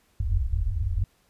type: low-pass noise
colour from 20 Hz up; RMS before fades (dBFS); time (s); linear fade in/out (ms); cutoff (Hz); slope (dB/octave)
white; -25; 0.2-1.04; 5; 100; 96
effects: pink hiss -65 dBFS RMS until 1.29 s + resampled to 32000 Hz